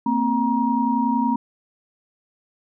sine tone cluster, 229.3 / 260.1 / 946 Hz, A#3 / C4 / A#5, -28 / -10 / +25 cents, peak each -22 dBFS, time 0.06-1.36 s, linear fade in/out 5 ms, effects none

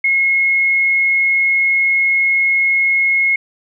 sine tone, 2166 Hz, C#7, 41 cents flat, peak -11 dBFS, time 0.04-3.36 s, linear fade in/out 5 ms, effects none

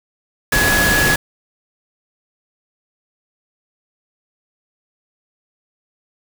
sine tone in noise, 1684 Hz, G#6, 24 cents sharp, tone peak -15 dBFS, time 0.52-1.16 s, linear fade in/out 5 ms, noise pink, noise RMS -17 dBFS, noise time 0.52-1.16 s, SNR -1 dB, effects none

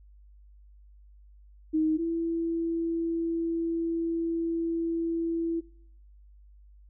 sine tone pair in turn, 313.7 / 332.4 Hz, D#4 / E4, +14 / +15 cents, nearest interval minor second, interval 101 cents, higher second, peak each -22 / -26 dBFS, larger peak first, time 1.73-1.98 / 1.98-5.61 s, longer second, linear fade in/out 20 ms, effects noise-tail reverb RT60 0.8 s tail -24 dB re dry + added 50 Hz sine -51 dBFS peak until 6.89 s

